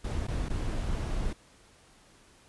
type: noise with dropouts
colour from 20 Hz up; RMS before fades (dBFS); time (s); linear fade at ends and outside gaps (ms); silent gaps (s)
brown; -31; 0.04-1.33; 5; 0.27-0.282 / 0.486-0.5
effects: pink hiss -59 dBFS RMS until 2.48 s + resampled to 24000 Hz